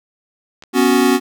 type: clicks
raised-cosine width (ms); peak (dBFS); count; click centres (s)
0.2; -21 / -22; 2; 0.624 / 0.637
type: chord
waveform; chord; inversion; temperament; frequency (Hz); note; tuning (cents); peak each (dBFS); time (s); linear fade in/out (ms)
square; B suspended second; none; equal; 246.9 / 277.2 / 370; B3 / C#4 / F#4; 0 / 0 / 0; -16; 0.73-1.2; 50
effects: none